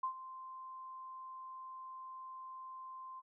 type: tone with ADSR envelope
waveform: sine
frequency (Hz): 1043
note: C6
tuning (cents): -6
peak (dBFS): -32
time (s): 0.03-3.22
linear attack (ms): 7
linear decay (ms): 92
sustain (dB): -14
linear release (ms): 35
effects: none